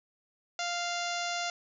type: harmonic tone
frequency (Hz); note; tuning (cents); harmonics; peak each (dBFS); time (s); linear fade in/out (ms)
697; F5; -4; 1 / 2 / 3 / 4 / 5 / 6 / 7 / 8 / 9 / 10; -35 / -38 / -40 / -41 / -42 / -43 / -43 / -44 / -45 / -45; 0.59-1.5; 2
effects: none